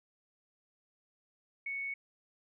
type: tone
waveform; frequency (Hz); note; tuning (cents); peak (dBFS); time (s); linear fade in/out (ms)
sine; 2217; C#7; 0; -35; 1.66-1.94; 5
effects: none